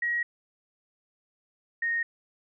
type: tone pair in turn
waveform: sine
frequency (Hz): 1900 / 1856.6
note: A#6 / A#6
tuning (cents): +33 / -7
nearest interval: unison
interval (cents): 40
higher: first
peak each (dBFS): -25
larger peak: neither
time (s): 0.02-0.23 / 1.82-2.03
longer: neither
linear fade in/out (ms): 5
effects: none